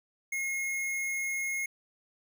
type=tone; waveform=square; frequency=2157 Hz; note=C#7; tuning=48 cents flat; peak=-31 dBFS; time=0.32-1.66 s; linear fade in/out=5 ms; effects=none